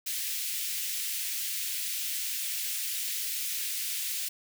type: high-pass noise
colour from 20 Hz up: white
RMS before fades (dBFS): -33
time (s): 0.06-4.29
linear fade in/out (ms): 10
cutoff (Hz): 2100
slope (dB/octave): 24
effects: none

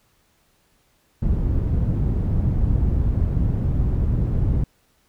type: low-pass noise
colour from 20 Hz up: white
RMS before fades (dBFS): -20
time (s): 1.22-4.64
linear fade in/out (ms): 5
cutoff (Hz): 100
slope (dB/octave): 12
effects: pink hiss -63 dBFS RMS until 5.08 s

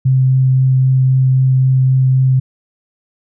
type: tone with vibrato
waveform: sine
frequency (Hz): 130.81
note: C3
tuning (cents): 0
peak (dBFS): -8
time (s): 0.05-2.4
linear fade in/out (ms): 10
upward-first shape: triangle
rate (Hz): 3.8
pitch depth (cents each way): 8
effects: none

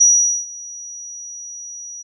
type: tone with ADSR envelope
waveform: sine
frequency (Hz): 5810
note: F#8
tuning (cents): -32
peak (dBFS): -7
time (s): 0-2.03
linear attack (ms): 13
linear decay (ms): 440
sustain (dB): -23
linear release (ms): 19
effects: none

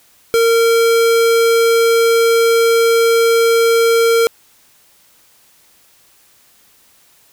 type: tone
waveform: square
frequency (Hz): 460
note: A#4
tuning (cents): -23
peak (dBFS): -10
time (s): 0.34-4.27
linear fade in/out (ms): 0
effects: white hiss -51 dBFS RMS until 7.32 s

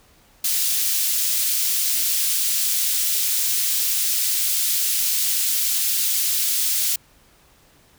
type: high-pass noise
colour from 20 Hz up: white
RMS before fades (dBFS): -21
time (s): 0.44-6.96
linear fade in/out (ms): 5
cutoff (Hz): 3400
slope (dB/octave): 12
effects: pink hiss -55 dBFS RMS until 7.98 s

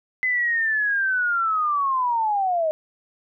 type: linear sweep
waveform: sine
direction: down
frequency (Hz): 2036 to 611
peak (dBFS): -19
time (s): 0.23-2.71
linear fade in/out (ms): 0
effects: none

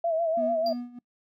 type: tone with vibrato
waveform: sine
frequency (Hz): 659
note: E5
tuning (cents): -1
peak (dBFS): -23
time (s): 0.04-0.73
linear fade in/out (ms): 5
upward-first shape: sine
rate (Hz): 6.8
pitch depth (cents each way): 64
type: tone with tremolo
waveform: triangle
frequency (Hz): 243.2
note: B3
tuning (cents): -26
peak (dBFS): -28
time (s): 0.37-0.99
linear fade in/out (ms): 5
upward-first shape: sine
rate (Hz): 3.2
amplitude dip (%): 85
type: tone with exponential decay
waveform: triangle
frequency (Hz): 4759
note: D8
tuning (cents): +22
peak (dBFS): -29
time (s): 0.66-0.81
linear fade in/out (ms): 5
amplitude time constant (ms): 31
effects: noise-tail reverb RT60 0.1 s tail -24 dB re dry

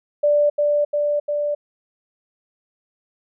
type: tone with echo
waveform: sine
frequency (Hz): 587.3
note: D5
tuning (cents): 0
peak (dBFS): -13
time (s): 0.23-0.5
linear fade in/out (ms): 10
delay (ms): 350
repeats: 3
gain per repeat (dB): -2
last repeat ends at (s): 1.55
effects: none

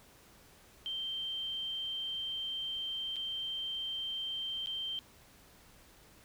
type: tone with dropouts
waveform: sine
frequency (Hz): 3136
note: G7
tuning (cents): 0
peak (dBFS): -35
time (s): 0.86-4.99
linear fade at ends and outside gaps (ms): 0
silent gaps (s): 3.159-3.165 / 4.66-4.671
effects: pink hiss -60 dBFS RMS until 6.24 s

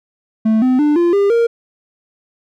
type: tone with pitch steps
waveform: triangle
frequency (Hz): 219.9 / 255.5 / 296.9 / 345.1 / 401 / 466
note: A3 / C4 / D4 / F4 / G4 / A#4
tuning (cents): -1 / -41 / +19 / -21 / +39 / -1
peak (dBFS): -8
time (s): 0.45-1.47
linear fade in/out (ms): 10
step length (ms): 170
effects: none

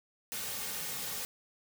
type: noise with comb filter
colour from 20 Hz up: white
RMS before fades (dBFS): -38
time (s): 0.32-1.25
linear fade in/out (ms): 0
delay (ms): 3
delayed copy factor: -0.55
effects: none

